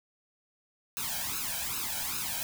white noise with flanger, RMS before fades -34 dBFS, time 0.97-2.43 s, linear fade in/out 0 ms, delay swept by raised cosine 0.76 to 1.29 ms, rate 2.5 Hz, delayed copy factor +0.9, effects none

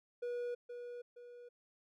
triangle tone with echo, 484.2 Hz, B4, 34 cents flat, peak -35 dBFS, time 0.22-0.55 s, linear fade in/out 10 ms, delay 470 ms, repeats 2, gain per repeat -7 dB, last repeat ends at 1.49 s, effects none

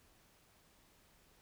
silence, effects pink hiss -68 dBFS RMS until 1.41 s

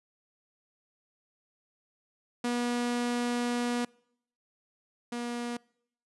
sawtooth tone pair in turn, 241.6 / 239.4 Hz, B3 / A#3, -38 / +46 cents, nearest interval unison, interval 16 cents, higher first, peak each -24 / -29 dBFS, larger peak first, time 2.44-3.85 / 5.12-5.57 s, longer first, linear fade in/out 5 ms, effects noise-tail reverb RT60 0.7 s tail -26 dB re dry + resampled to 24000 Hz

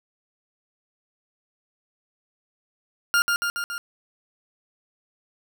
40% pulse tone with echo, 1406 Hz, F6, 11 cents sharp, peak -16 dBFS, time 3.14-3.22 s, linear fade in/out 0 ms, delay 140 ms, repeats 4, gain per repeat -3 dB, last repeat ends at 3.78 s, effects none

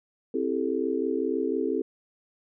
sine chord, A minor seventh, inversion first, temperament just, 264 / 330 / 396 / 440 Hz, C4 / E4 / G4 / A4, +16 / +2 / +18 / 0 cents, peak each -30 dBFS, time 0.34-1.82 s, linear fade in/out 5 ms, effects none

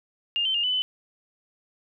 sine tone with pitch steps, 2817 / 3089 / 2826 / 2996 / 3021 Hz, F7 / G7 / F7 / F#7 / F#7, +14 / -26 / +20 / +21 / +35 cents, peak -22 dBFS, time 0.36-0.82 s, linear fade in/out 0 ms, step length 92 ms, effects none

